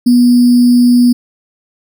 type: tone with sample-and-hold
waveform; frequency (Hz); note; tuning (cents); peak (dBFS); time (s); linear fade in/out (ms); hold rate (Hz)
sine; 243.8; B3; -22; -4; 0.06-1.13; 10; 4900
effects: none